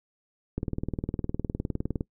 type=click train; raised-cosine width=3 ms; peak=-16 dBFS; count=29; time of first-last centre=0.58-2.009 s; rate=19.6 Hz; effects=noise-tail reverb RT60 0.1 s tail -22 dB re dry